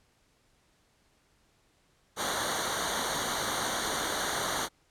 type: noise with comb filter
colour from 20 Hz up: pink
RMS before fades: -31 dBFS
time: 2.16-4.69 s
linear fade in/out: 50 ms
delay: 0.39 ms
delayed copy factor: -0.9
effects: pink hiss -68 dBFS RMS until 4.9 s + low-pass 10000 Hz 12 dB/octave